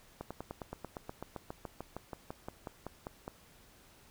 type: slowing click train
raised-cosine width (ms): 1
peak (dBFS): -26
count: 22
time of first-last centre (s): 0.21-3.279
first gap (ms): 96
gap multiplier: 1.04
effects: pink hiss -61 dBFS RMS until 4.1 s